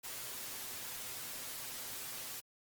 white noise with comb filter, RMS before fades -44 dBFS, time 0.03-2.41 s, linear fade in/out 20 ms, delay 7.9 ms, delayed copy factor +0.55, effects Opus 48 kbps

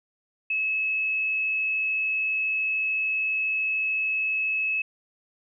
sine tone, 2587 Hz, E7, 33 cents flat, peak -23 dBFS, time 0.5-4.82 s, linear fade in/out 5 ms, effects none

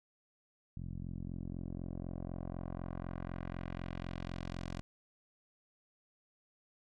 10% pulse tone with low-pass filter sweep, 44 Hz, F1, 14 cents sharp, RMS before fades -42 dBFS, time 0.77-4.81 s, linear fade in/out 0 ms, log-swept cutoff 160 to 6700 Hz, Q 1, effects none

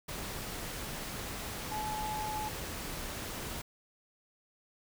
sine tone in noise, 855 Hz, A5, 50 cents flat, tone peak -35 dBFS, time 1.71-2.49 s, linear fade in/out 10 ms, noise pink, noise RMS -40 dBFS, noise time 0.08-3.62 s, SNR +2 dB, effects none

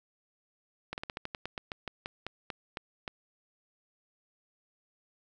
slowing click train, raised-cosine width 0.3 ms, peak -20 dBFS, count 16, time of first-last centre 0.93-3.078 s, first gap 49 ms, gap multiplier 1.14, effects none

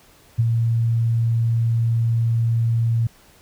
sine tone with ADSR envelope, 115.4 Hz, A#2, 17 cents flat, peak -12 dBFS, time 0.38-3.07 s, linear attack 17 ms, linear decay 28 ms, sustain -4 dB, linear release 4 ms, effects pink hiss -52 dBFS RMS until 3.41 s

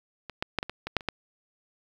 clicks, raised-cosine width 0.3 ms, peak -22 / -12 / -9 / -15 / -19 / -17 / -7 / -27 / -11 dBFS, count 9, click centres 0.297 / 0.425 / 0.587 / 0.629 / 0.696 / 0.87 / 0.967 / 1.008 / 1.087 s, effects 8-bit

